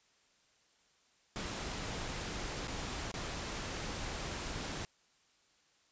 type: noise with dropouts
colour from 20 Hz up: pink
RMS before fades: -40 dBFS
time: 1.36-4.85 s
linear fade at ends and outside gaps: 0 ms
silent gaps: 2.674-2.68 / 3.115-3.141 s
effects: white hiss -70 dBFS RMS until 5.91 s + resampled to 16000 Hz